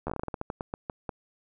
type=slowing click train; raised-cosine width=1 ms; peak=-18 dBFS; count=16; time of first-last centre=0.07-1.092 s; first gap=12 ms; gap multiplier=1.22; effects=none